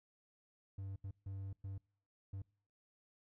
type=tone bursts at uneven times; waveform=triangle; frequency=97.3 Hz; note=G2; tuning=12 cents flat; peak=-40 dBFS; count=5; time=0.78-0.96 / 1.04-1.11 / 1.26-1.53 / 1.64-1.78 / 2.33-2.42 s; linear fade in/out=5 ms; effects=noise-tail reverb RT60 0.5 s tail -26 dB re dry